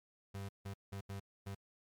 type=tone bursts at uneven times; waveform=35% pulse; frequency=98.6 Hz; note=G2; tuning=11 cents sharp; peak=-40 dBFS; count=5; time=0.34-0.49 / 0.65-0.74 / 0.92-1.01 / 1.09-1.2 / 1.46-1.55 s; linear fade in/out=10 ms; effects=MP3 96 kbps